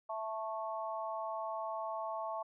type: harmonic tone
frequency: 220 Hz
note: A3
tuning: in tune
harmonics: 3 / 4 / 5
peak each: -40 / -41 / -42 dBFS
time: 0.09-2.43 s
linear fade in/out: 10 ms
effects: none